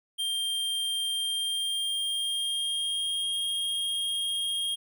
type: tone with pitch glide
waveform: square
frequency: 3182 to 3243 Hz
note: G7 to G#7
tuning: +25 to -42 cents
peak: -28 dBFS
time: 0.18-4.76 s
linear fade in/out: 20 ms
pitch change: +33 cents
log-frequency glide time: 1.13-3.39 s
effects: none